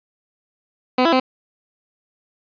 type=tone with pitch steps; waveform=15% pulse; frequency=253.3 / 333.3 / 258.5 Hz; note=B3 / E4 / C4; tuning=+44 / +19 / -21 cents; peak=-7 dBFS; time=0.98-1.199 s; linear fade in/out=5 ms; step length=73 ms; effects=resampled to 11025 Hz + 8-bit